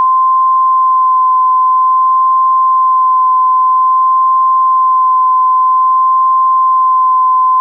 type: tone with vibrato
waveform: sine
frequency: 1036 Hz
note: C6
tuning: 17 cents flat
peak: -6 dBFS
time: 0-7.6 s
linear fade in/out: 0 ms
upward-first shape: sine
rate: 0.51 Hz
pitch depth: 11 cents each way
effects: none

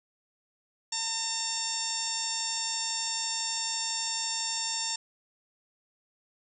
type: harmonic tone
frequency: 906 Hz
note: A#5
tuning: 50 cents flat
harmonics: 1 / 2 / 3 / 4 / 5 / 6 / 7 / 8 / 9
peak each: -40 / -45 / -43 / -39 / -41 / -34 / -43 / -34 / -44 dBFS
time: 0.92-4.96 s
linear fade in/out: 5 ms
effects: none

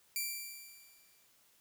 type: tone with exponential decay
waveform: 5% pulse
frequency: 2349 Hz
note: D7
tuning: in tune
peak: -23 dBFS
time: 0.16-1.27 s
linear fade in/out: 1 ms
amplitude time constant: 240 ms
effects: white hiss -68 dBFS RMS until 1.6 s

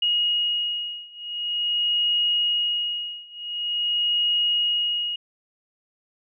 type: beating tone pair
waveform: sine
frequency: 2881 / 2881.46 Hz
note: F#7 / F#7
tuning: -47 / -47 cents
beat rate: 0.46 Hz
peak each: -25 / -24 dBFS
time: 0.02-5.16 s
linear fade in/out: 5 ms
effects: none

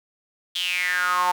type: tone with high-pass filter sweep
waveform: sawtooth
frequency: 180 Hz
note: F#3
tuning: 47 cents flat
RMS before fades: -23 dBFS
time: 0.55-1.32 s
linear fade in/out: 10 ms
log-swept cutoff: 3400 to 870 Hz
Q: 8
effects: none

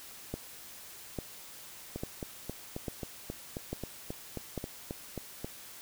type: two click trains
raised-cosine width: 2 ms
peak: -23 / -21 dBFS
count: 14 / 6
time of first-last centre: 1.96-5.445 / 0.34-4.577 s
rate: 3.73 / 1.18 Hz
effects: white hiss -49 dBFS RMS until 5.81 s

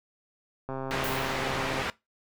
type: click train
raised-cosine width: 1 ms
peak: -21 dBFS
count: 151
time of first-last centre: 0.69-1.818 s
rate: 133 Hz
type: low-pass noise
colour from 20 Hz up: white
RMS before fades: -32 dBFS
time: 0.91-1.9 s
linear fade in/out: 0 ms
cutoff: 2200 Hz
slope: 12 dB/octave
type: noise with exponential decay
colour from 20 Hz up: violet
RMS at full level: -35 dBFS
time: 1.04-1.64 s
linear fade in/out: 1 ms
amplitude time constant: 130 ms
effects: noise-tail reverb RT60 0.2 s tail -20 dB re dry

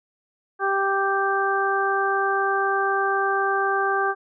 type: harmonic tone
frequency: 392 Hz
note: G4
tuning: in tune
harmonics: 1 / 2 / 3 / 4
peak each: -25 / -25 / -25 / -25 dBFS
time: 0.59-4.15 s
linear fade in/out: 50 ms
effects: none

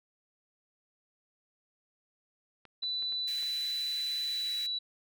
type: clicks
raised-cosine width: 0.3 ms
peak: -36 dBFS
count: 5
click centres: 2.653 / 2.834 / 3.025 / 3.124 / 3.428 s
type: tone with pitch glide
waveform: sine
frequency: 3980 to 3937 Hz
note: B7 to B7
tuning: +13 to -6 cents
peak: -31 dBFS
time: 2.82-4.79 s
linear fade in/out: 10 ms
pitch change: -19 cents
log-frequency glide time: 4.21-4.55 s
type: high-pass noise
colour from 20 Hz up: pink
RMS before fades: -47 dBFS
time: 3.27-4.67 s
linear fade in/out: 10 ms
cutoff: 1700 Hz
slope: 48 dB/octave
effects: none

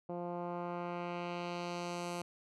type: tone with low-pass filter sweep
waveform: 10% pulse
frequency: 174.61 Hz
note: F3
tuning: in tune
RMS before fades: -40 dBFS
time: 0.09-2.22 s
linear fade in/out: 5 ms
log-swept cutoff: 630 to 10000 Hz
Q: 1.1
effects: none

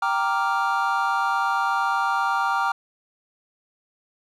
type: chord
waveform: triangle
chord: G minor seventh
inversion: none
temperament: equal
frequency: 784 / 932.3 / 1174.7 / 1396.9 Hz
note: G5 / Bb5 / D6 / F6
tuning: 0 / 0 / 0 / 0 cents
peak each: -24 dBFS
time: 0.02-2.72 s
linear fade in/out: 5 ms
effects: none

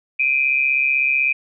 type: tone pair together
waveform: sine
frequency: 2378 / 2514 Hz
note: D7 / D#7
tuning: +21 / +17 cents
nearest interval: minor second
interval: 96 cents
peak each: -18 dBFS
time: 0.19-1.33 s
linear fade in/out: 10 ms
effects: none

